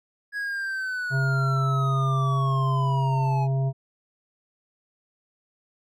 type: linear sweep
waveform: triangle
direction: down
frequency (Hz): 1669 to 830.6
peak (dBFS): -25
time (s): 0.32-3.48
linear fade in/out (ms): 50
type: harmonic tone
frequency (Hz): 134.5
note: C3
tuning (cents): +48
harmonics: 1 / 3 / 5 / 7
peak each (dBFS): -21 / -37 / -35 / -45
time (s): 1.1-3.73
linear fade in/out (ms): 50
effects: none